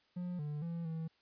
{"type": "tone with pitch steps", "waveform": "triangle", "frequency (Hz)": [178.2, 148.3, 168.5, 161.8], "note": ["F3", "D3", "E3", "E3"], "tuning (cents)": [35, 17, 38, -32], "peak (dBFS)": -35, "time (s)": [0.16, 1.08], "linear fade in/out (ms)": 10, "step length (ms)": 230, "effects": ["white hiss -72 dBFS RMS until 1.21 s", "resampled to 11025 Hz"]}